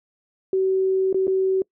sine tone with dropouts, 380 Hz, F#4, 46 cents sharp, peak -17 dBFS, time 0.53-1.62 s, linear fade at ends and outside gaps 2 ms, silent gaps 1.128-1.144 / 1.27-1.278 s, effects noise-tail reverb RT60 0.1 s tail -25 dB re dry

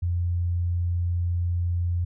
sine tone, 87.2 Hz, F2, 2 cents flat, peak -22 dBFS, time 0.02-2.05 s, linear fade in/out 10 ms, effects none

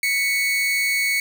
40% pulse tone pair together, 1985 / 2221 Hz, B6 / C#7, +8 / +3 cents, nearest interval major second, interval 195 cents, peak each -29 / -18 dBFS, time 0.03-1.2 s, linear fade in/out 2 ms, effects none

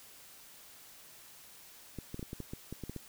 clicks, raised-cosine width 3 ms, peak -27 dBFS, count 11, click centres 1.987 / 2.144 / 2.194 / 2.228 / 2.331 / 2.403 / 2.535 / 2.726 / 2.837 / 2.896 / 2.963 s, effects white hiss -55 dBFS RMS until 3.08 s

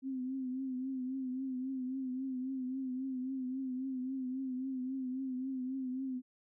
sine tone with vibrato, 260 Hz, C4, 11 cents flat, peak -35 dBFS, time 0.02-6.22 s, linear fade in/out 50 ms, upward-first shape triangle, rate 3.7 Hz, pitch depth 65 cents each way, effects none

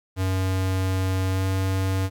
square tone with pitch glide, 94.2 to 95.18 Hz, F#2 to F#2, +32 to +49 cents, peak -22 dBFS, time 0.16-2.1 s, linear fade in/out 50 ms, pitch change +17 cents, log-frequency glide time 1.3-1.44 s, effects 10-bit

